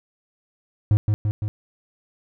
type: tone with echo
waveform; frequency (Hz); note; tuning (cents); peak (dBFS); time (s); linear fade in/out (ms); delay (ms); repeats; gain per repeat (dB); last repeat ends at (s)
triangle; 105.5; G#2; +28; -11; 0.91-0.97; 0; 170; 3; -3; 1.48
effects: none